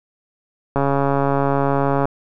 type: click train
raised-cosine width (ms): 1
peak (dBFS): -5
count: 181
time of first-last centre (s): 0.76-2.055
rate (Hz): 139
effects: none